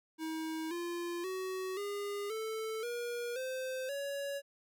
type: tone with pitch steps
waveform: square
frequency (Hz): 319 / 345.9 / 375 / 406.6 / 440.8 / 478 / 518.2 / 561.9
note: D#4 / F4 / F#4 / G#4 / A4 / A#4 / C5 / C#5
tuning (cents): +43 / -17 / +23 / -37 / +3 / +43 / -17 / +23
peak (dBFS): -37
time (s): 0.18-4.42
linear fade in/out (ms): 50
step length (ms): 530
effects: none